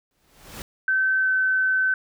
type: noise with exponential growth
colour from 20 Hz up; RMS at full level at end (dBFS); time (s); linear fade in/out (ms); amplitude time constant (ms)
pink; -34; 0.11-0.62; 1; 110
type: tone with pitch glide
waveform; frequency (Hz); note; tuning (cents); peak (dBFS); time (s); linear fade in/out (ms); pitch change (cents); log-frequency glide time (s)
sine; 1538 to 1527.4; G6 to G6; -33 to -45; -18; 0.88-1.94; 2; -12; 1.2-1.29
effects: none